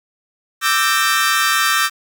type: chord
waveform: sawtooth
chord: E half-diminished seventh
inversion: third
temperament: equal with one note detuned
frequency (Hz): 1174.7 / 1318.5 / 1568 / 1830.5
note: D6 / E6 / G6 / Bb6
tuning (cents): 0 / 0 / 0 / -32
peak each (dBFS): -16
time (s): 0.61-1.9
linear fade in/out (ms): 50
effects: 7-bit